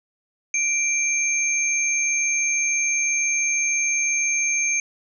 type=tone pair together; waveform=sine; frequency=2349 / 6373 Hz; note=D7 / G8; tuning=0 / +28 cents; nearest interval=octave + perfect fourth; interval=1728 cents; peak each=-22 dBFS; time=0.54-4.8 s; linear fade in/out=2 ms; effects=none